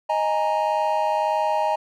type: chord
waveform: triangle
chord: D# suspended fourth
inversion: none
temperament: equal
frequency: 622.3 / 830.6 / 932.3 Hz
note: D#5 / G#5 / A#5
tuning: 0 / 0 / 0 cents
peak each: -22 dBFS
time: 0.09-1.76 s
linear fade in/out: 10 ms
effects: none